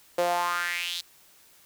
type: tone with high-pass filter sweep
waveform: sawtooth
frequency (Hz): 174.61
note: F3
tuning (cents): 0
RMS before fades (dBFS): -28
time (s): 0.18-1.01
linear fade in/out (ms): 5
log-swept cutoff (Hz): 500 to 4100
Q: 4.3
effects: white hiss -57 dBFS RMS until 1.65 s